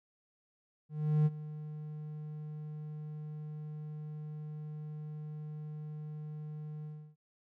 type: tone with ADSR envelope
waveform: triangle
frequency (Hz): 152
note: D#3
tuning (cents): -40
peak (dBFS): -21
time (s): 0.89-7.16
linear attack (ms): 370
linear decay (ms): 34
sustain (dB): -17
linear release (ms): 310
effects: none